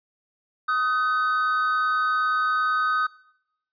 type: tone pair together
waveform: triangle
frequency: 1254 / 1516.5 Hz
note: D#6 / F#6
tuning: +13 / +42 cents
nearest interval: minor third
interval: 329 cents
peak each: -20 / -24 dBFS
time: 0.68-3.07 s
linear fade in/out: 10 ms
effects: noise-tail reverb RT60 0.8 s tail -21 dB re dry + resampled to 11025 Hz